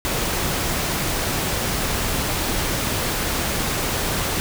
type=noise; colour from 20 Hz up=pink; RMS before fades=-23 dBFS; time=0.05-4.4 s; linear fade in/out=0 ms; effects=none